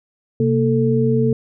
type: tone cluster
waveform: sine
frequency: 130.3 / 230.9 / 442.1 Hz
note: C3 / A#3 / A4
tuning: -7 / -16 / +8 cents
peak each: -18 dBFS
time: 0.4-1.33 s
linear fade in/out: 2 ms
effects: none